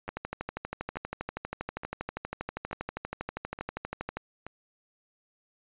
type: two click trains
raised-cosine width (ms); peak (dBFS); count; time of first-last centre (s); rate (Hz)
0.5; -18 / -24; 52 / 6; 0.09-4.17 / 0.08-4.466; 12.5 / 1.14
effects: resampled to 8000 Hz